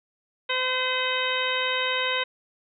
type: harmonic tone with a mistuned harmonic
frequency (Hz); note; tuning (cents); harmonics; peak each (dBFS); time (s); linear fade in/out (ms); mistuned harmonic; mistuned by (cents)
512; C5; -38; 1 / 2 / 3 / 4 / 5 / 6 / 7; -31 / -31 / -31 / -31 / -31 / -31 / -31; 0.49-2.24; 10; 7; +77
effects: none